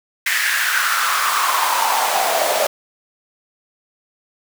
pink noise with high-pass filter sweep, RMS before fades -18 dBFS, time 0.26-2.67 s, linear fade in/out 5 ms, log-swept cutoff 1900 to 600 Hz, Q 4.7, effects none

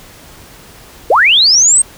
sine linear sweep, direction up, 392 to 8550 Hz, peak -5 dBFS, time 1.1-1.82 s, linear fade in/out 5 ms, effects pink hiss -38 dBFS RMS until 1.97 s

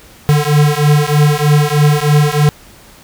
square beating tone pair, 146.6 / 149.8 Hz, D3 / D3, -3 / +35 cents, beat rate 3.2 Hz, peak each -12 dBFS, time 0.29-2.49 s, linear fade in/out 0 ms, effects pink hiss -41 dBFS RMS until 3.03 s

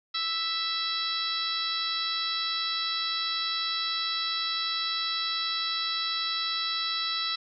harmonic tone, 659.3 Hz, E5, in tune, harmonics 2 / 3 / 4 / 5 / 6 / 7 / 8, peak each -35 / -39 / -41 / -37 / -30 / -38 / -37 dBFS, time 0.14-7.36 s, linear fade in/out 10 ms, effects none

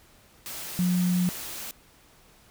sine tone in noise, 179.4 Hz, F3, 47 cents sharp, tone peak -21 dBFS, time 0.79-1.29 s, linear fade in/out 0 ms, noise white, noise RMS -37 dBFS, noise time 0.46-1.71 s, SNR +13 dB, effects pink hiss -57 dBFS RMS until 2.5 s

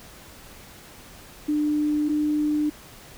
sine tone pair in turn, 299 / 300.1 Hz, D4 / D4, +31 / +38 cents, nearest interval unison, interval 7 cents, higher second, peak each -20 / -20 dBFS, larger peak neither, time 1.48-2.09 / 2.09-2.7 s, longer neither, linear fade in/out 10 ms, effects pink hiss -46 dBFS RMS until 3.17 s

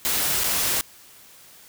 white noise with dropouts, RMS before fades -23 dBFS, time 0.05-0.81 s, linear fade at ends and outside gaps 0 ms, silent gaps 0.436-0.441 s, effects white hiss -49 dBFS RMS until 1.68 s

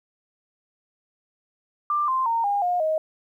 sine tone with pitch steps, 1186 / 1044.5 / 919.8 / 810.1 / 713.4 / 628.3 Hz, D6 / C6 / A#5 / G#5 / F5 / D#5, +17 / -3 / -23 / -43 / +37 / +17 cents, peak -20 dBFS, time 1.9-2.98 s, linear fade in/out 2 ms, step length 180 ms, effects 10-bit

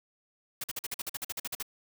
white noise bursts, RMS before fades -35 dBFS, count 14, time 0.61-1.627 s, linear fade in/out 5 ms, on 29 ms, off 47 ms, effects none

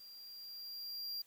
square tone with level ramp, 4759 Hz, D8, 22 cents sharp, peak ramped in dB -53 to -39 dBFS, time 0-1.22 s, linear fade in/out 5 ms, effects white hiss -68 dBFS RMS until 1.26 s

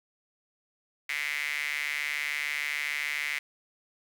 sawtooth tone with high-pass filter, 146.83 Hz, D3, in tune, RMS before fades -32 dBFS, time 1.09-3.39 s, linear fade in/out 5 ms, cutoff 2100 Hz, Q 7.1, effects none

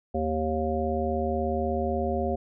harmonic tone, 78.2 Hz, D#2, 9 cents sharp, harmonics 1 / 3 / 5 / 7 / 9, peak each -31 / -31 / -31 / -31 / -31 dBFS, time 0.14-2.36 s, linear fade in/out 10 ms, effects none

